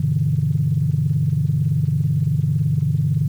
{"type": "chord", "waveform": "sine", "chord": "E minor seventh", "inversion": "first", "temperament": "equal", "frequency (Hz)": [98, 123.47, 146.83, 164.81], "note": ["G2", "B2", "D3", "E3"], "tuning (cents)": [0, 0, 0, 0], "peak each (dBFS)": [-24, -22, -18, -24], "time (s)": [0, 3.28], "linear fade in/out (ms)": 5, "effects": ["tanh soft clip ceiling -7 dBFS", "8-bit"]}